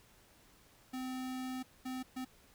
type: tone bursts at uneven times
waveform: square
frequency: 257.4 Hz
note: C4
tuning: 28 cents flat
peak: -39 dBFS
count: 3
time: 0.93-1.63 / 1.85-2.03 / 2.16-2.25 s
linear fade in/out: 10 ms
effects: pink hiss -64 dBFS RMS until 2.54 s